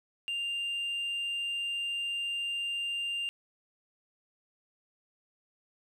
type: tone with hard clipping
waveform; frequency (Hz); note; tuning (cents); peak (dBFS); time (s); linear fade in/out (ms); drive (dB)
triangle; 2794; F7; 0; -30; 0.28-3.29; 0; 1
effects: none